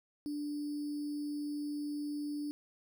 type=tone with sample-and-hold; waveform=sine; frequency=293.7 Hz; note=D4; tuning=in tune; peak=-35 dBFS; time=0.26-2.51 s; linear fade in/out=0 ms; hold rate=4900 Hz; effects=none